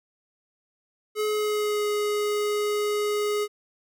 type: tone with pitch glide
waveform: square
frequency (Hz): 425.6 to 417.1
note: G#4 to G#4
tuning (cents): +42 to +7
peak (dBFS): -24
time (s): 1.15-3.48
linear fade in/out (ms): 50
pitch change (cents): -35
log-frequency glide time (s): 1.25-1.86
effects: none